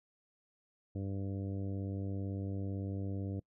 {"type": "harmonic tone", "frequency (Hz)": 97.9, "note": "G2", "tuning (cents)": -2, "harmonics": [1, 2, 3, 4, 5, 6, 7], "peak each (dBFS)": [-37, -43, -43, -51, -50, -55, -60], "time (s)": [0.95, 3.4], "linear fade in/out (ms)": 5, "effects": ["noise-tail reverb RT60 0.1 s tail -25 dB re dry"]}